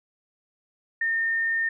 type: tone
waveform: sine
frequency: 1821 Hz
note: A#6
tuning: 41 cents flat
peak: -22 dBFS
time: 1.01-1.69 s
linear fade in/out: 5 ms
effects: none